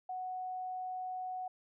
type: tone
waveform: sine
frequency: 740 Hz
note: F#5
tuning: in tune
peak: -37 dBFS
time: 0.09-1.48 s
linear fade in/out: 5 ms
effects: none